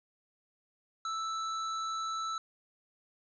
square tone, 1318.5 Hz, E6, in tune, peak -34 dBFS, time 1.05-2.38 s, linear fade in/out 2 ms, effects resampled to 16000 Hz + 12-bit

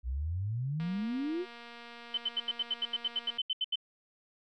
sine exponential sweep, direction up, 58.3 to 380.4 Hz, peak -31 dBFS, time 0.03-1.46 s, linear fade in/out 50 ms
click train, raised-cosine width 0.3 ms, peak -33 dBFS, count 609, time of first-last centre 0.8-3.376 s, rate 236 Hz
sine tone bursts, 3055 Hz, G7, 45 cents flat, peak -28 dBFS, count 15, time 2.14-3.757 s, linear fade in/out 5 ms, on 35 ms, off 78 ms
effects none

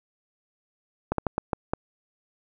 slowing click train, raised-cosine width 1 ms, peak -10 dBFS, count 6, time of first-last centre 1.12-1.735 s, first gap 63 ms, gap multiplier 1.34, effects none

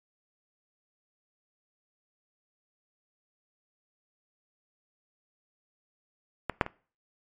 clicks, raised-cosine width 0.5 ms, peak -13 / -6 / -20 dBFS, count 3, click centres 6.497 / 6.612 / 6.664 s, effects noise-tail reverb RT60 0.4 s tail -22 dB re dry + MP3 48 kbps

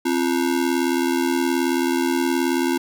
square ring-modulated tone, 304.1 Hz, D#4, 40 cents flat, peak -16 dBFS, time 0.05-2.78 s, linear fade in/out 10 ms, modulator 39.4 Hz, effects none

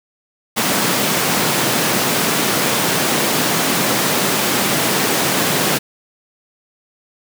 pink high-pass noise, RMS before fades -17 dBFS, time 0.56-5.79 s, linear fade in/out 20 ms, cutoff 150 Hz, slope 24 dB/octave, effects none

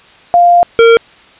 sine / square tone pair in turn, 698.5 / 460.4 Hz, F5 / A#4, 0 / -22 cents, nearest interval perfect fifth, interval 722 cents, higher first, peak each -3 dBFS, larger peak neither, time 0.34-0.63 / 0.79-0.97 s, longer first, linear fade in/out 0 ms, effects white hiss -41 dBFS RMS until 1.39 s + resampled to 8000 Hz

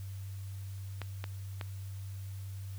clicks, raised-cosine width 0.3 ms, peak -23 dBFS, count 3, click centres 1.017 / 1.241 / 1.612 s, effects added 97 Hz sine -39 dBFS peak until 2.78 s + white hiss -58 dBFS RMS until 2.78 s

